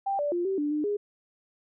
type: tone with pitch steps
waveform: sine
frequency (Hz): 788 / 583 / 349.4 / 385.9 / 294.1 / 300.7 / 411.6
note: G5 / D5 / F4 / G4 / D4 / D4 / G#4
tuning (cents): +9 / -13 / +1 / -27 / +3 / +41 / -16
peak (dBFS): -25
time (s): 0.06-0.97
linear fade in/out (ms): 10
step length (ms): 130
effects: none